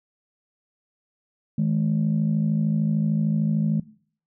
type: tone pair together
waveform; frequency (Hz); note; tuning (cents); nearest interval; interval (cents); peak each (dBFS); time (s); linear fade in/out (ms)
sine; 159.2 / 212.5; D#3 / G#3; +40 / +40; perfect fourth; 500; -21; 1.58-3.8; 5
effects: noise-tail reverb RT60 0.5 s tail -19 dB re dry + tanh soft clip ceiling -14 dBFS